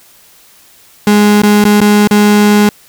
35% pulse tone with dropouts, 207.7 Hz, G#3, in tune, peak -3 dBFS, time 1.07-2.69 s, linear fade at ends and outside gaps 2 ms, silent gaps 1.419-1.433 / 1.641-1.651 / 1.804-1.813 / 2.074-2.11 s, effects white hiss -43 dBFS RMS until 2.88 s

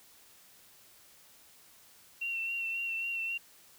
sine tone with vibrato, 2723 Hz, F7, 44 cents flat, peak -32 dBFS, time 2.21-3.38 s, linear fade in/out 10 ms, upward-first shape sine, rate 3.7 Hz, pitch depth 27 cents each way, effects white hiss -59 dBFS RMS until 3.78 s

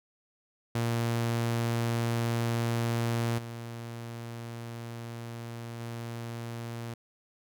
sawtooth tone with level steps, 116.8 Hz, A#2, 4 cents sharp, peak -23 / -34 / -32 dBFS, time 0.75-6.94 s, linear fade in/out 5 ms, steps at 3.38 / 5.8 s, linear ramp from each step 5 ms, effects none

